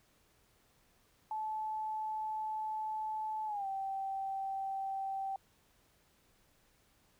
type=tone with pitch glide; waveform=sine; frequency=867 to 776.9 Hz; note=A5 to G5; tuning=-26 to -16 cents; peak=-35 dBFS; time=1.31-5.36 s; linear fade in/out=2 ms; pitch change=-190 cents; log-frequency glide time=3.46-3.66 s; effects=pink hiss -70 dBFS RMS until 7.19 s